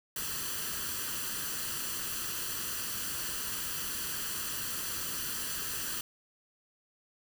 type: noise with comb filter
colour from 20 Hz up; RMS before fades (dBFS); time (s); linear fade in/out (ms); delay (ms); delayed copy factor
white; -36; 0.16-6.01; 2; 0.67; +0.65
effects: none